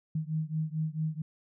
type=beating tone pair; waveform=sine; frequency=155.1 / 159.6 Hz; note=D#3 / D#3; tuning=-5 / +44 cents; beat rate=4.5 Hz; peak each=-32 / -33 dBFS; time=0.15-1.22 s; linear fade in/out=5 ms; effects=none